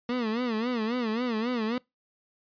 30% pulse tone with vibrato, 233.1 Hz, A#3, in tune, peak -24 dBFS, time 0.09-1.78 s, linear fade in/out 2 ms, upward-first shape sine, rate 3.7 Hz, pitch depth 140 cents each way, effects noise-tail reverb RT60 0.2 s tail -24 dB re dry + resampled to 11025 Hz

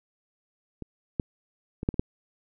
clicks, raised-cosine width 3 ms, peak -23 / -12 / -20 / -10 / -23 / -9 dBFS, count 6, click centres 0.823 / 1.198 / 1.831 / 1.889 / 1.942 / 1.995 s, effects none

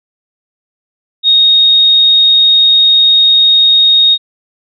sine tone, 3729 Hz, A#7, in tune, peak -4 dBFS, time 1.23-4.18 s, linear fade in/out 50 ms, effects none

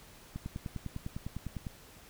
click train, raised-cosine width 5 ms, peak -25 dBFS, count 14, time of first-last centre 0.36-1.668 s, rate 9.94 Hz, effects pink hiss -55 dBFS RMS until 2.09 s

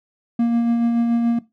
triangle tone with tremolo, 234.2 Hz, A#3, 8 cents sharp, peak -12 dBFS, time 0.39-1.39 s, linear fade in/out 5 ms, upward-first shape sine, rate 7 Hz, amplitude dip 30%, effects noise-tail reverb RT60 0.2 s tail -17 dB re dry

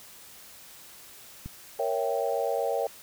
click, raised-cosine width 5 ms, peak -25 dBFS, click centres 1.46 s
sine chord, A# diminished seventh, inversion none, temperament equal, 466.2 / 554.4 / 659.3 / 784 Hz, A#4 / C#5 / E5 / G5, 0 / 0 / 0 / 0 cents, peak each -30 / -30 / -32 / -32 dBFS, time 1.79-2.87 s, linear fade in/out 5 ms
effects white hiss -49 dBFS RMS until 3.02 s

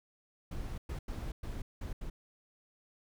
brown noise bursts at uneven times, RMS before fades -39 dBFS, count 6, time 0.51-0.78 / 0.89-0.99 / 1.08-1.32 / 1.43-1.62 / 1.81-1.93 / 2.01-2.1 s, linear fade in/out 5 ms, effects none

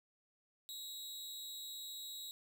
sawtooth tone with amplitude modulation, 3847 Hz, B7, 46 cents flat, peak -39 dBFS, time 0.69-2.31 s, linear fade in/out 0 ms, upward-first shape sine, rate 285 Hz, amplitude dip 65%, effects none

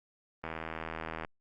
click train, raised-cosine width 0.5 ms, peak -22 dBFS, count 66, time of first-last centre 0.44-1.248 s, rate 80.4 Hz, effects Opus 32 kbps

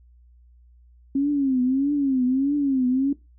sine tone with vibrato, 270 Hz, C#4, 45 cents flat, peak -18 dBFS, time 1.15-3.13 s, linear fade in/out 5 ms, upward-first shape triangle, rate 1.6 Hz, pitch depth 150 cents each way, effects noise-tail reverb RT60 0.2 s tail -18 dB re dry + added 60 Hz sine -50 dBFS peak until 3.38 s

